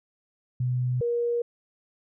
sine tone pair in turn, 125.2 / 474.7 Hz, B2 / A#4, +24 / +31 cents, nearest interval octave + major seventh, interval 2307 cents, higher second, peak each -23 dBFS, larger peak neither, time 0.6-1.01 / 1.01-1.42 s, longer neither, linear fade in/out 5 ms, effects none

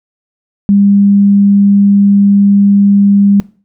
sine tone, 200.6 Hz, G3, 40 cents sharp, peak -4 dBFS, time 0.69-3.4 s, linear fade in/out 0 ms, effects noise-tail reverb RT60 0.4 s tail -21 dB re dry

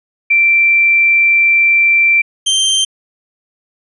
sine / sawtooth tone pair in turn, 2349 / 3142 Hz, D7 / G7, 0 / +3 cents, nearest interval perfect fourth, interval 503 cents, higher second, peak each -7 dBFS, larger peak neither, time 0.3-2.22 / 2.46-2.85 s, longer first, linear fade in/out 10 ms, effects resampled to 24000 Hz

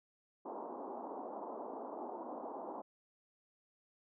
white band-pass noise, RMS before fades -45 dBFS, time 0.45-2.82 s, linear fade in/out 10 ms, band 230 to 990 Hz, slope 48 dB/octave, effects none

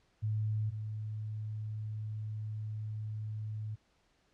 sine tone pair in turn, 107.6 / 107.6 Hz, A2 / A2, -38 / -38 cents, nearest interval unison, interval 0 cents, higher neither, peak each -30 / -36 dBFS, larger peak first, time 0.22-0.71 / 0.71-3.76 s, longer second, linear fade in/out 20 ms, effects pink hiss -72 dBFS RMS until 4.33 s + low-pass 6000 Hz 12 dB/octave

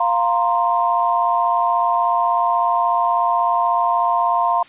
sine chord, F suspended fourth, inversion none, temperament just, 698.5 / 931.3 / 1047.7 Hz, F5 / Bb5 / C6, 0 / -2 / +2 cents, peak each -19 / -19 / -19 dBFS, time 0-4.63 s, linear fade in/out 5 ms, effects white hiss -45 dBFS RMS until 4.68 s + resampled to 8000 Hz

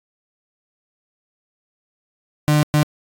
35% pulse tone bursts at uneven times, 150.2 Hz, D3, 39 cents sharp, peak -11 dBFS, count 2, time 2.48-2.63 / 2.74-2.83 s, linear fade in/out 0 ms, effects AAC 48 kbps

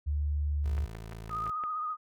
sine tone with pitch glide, 73.42 to 72.2 Hz, D2 to D2, 0 to -29 cents, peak -27 dBFS, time 0.06-0.86 s, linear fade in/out 20 ms, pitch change -29 cents, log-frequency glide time 0.53-0.69 s
20% pulse tone, 55.1 Hz, A1, 3 cents sharp, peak -36 dBFS, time 0.64-1.51 s, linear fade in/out 10 ms
click train, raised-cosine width 0.5 ms, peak -28 dBFS, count 6, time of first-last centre 0.78-1.638 s, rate 5.83 Hz
sine tone with vibrato, 1242 Hz, D#6, 3 cents flat, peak -31 dBFS, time 1.29-1.97 s, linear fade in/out 50 ms, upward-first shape sine, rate 15 Hz, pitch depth 38 cents each way
effects none

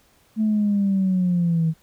sine linear sweep, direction down, 220 to 158.6 Hz, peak -16 dBFS, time 0.36-1.74 s, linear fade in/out 50 ms, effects tanh soft clip ceiling -13 dBFS + pink hiss -59 dBFS RMS until 1.82 s

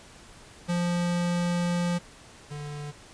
square tone pair in turn, 174.61 / 146.83 Hz, F3 / D3, 0 / 0 cents, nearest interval minor third, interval 300 cents, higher first, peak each -25 / -35 dBFS, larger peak first, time 0.68-1.99 / 2.5-2.92 s, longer first, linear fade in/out 20 ms, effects pink hiss -50 dBFS RMS until 3.13 s + resampled to 22050 Hz

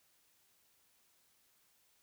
silence, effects white hiss -72 dBFS RMS until 2.02 s

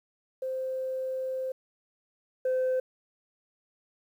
sine tone pair in turn, 521 / 514.4 Hz, C5 / C5, -7 / -30 cents, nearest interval unison, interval 23 cents, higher first, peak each -29 / -22 dBFS, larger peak second, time 0.42-1.52 / 2.45-2.8 s, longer first, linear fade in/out 5 ms, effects tanh soft clip ceiling -23 dBFS + 10-bit

